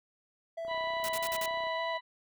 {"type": "tone with vibrato", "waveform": "triangle", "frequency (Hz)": 657, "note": "E5", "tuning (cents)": -6, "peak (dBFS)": -33, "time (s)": [0.57, 1.98], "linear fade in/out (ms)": 10, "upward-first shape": "square", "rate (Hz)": 3.3, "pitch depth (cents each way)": 15}
{"type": "click train", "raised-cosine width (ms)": 1, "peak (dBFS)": -37, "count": 33, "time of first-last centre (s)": [0.65, 1.669], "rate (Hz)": 31.4}
{"type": "harmonic tone", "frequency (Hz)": 987.8, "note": "B5", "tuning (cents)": 0, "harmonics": [1, 2, 3, 4], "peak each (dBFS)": [-35, -38, -45, -44], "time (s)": [0.67, 2.01], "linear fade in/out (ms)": 50}
{"type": "noise bursts", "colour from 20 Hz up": "white", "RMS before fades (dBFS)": -38, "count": 5, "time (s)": [1.04, 1.458], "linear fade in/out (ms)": 0, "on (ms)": 46, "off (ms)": 47}
{"effects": []}